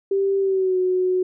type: tone with pitch glide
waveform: sine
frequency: 392 to 367.9 Hz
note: G4 to F#4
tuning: 0 to -10 cents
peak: -17 dBFS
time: 0.11-1.23 s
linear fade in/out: 5 ms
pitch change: -110 cents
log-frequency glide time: 0.39-0.78 s
effects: none